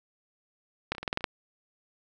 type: clicks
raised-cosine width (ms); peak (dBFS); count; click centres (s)
0.3; -11 / -27 / -20 / -21 / -13 / -12 / -11 / -30 / -8; 9; 0.92 / 0.95 / 0.982 / 1.03 / 1.078 / 1.129 / 1.174 / 1.208 / 1.242
effects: none